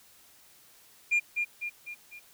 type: tone with echo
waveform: sine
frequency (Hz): 2406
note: D7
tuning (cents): +41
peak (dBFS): -19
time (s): 1.11-1.2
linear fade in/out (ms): 20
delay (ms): 250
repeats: 4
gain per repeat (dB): -6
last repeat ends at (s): 2.2
effects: tanh soft clip ceiling -21 dBFS + white hiss -58 dBFS RMS until 2.33 s